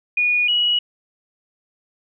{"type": "tone pair in turn", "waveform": "sine", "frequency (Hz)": [2452, 2916], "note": ["D#7", "F#7"], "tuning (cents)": [-26, -26], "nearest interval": "minor third", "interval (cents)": 300, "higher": "second", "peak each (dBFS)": -15, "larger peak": "neither", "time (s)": [[0.17, 0.48], [0.48, 0.79]], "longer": "neither", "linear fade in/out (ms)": 5, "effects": []}